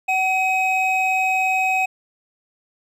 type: tone pair together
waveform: triangle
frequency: 754.3 / 2537 Hz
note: F#5 / D#7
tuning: +33 / +33 cents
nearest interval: octave + major sixth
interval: 2100 cents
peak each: -18 dBFS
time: 0.08-1.86 s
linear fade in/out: 10 ms
effects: none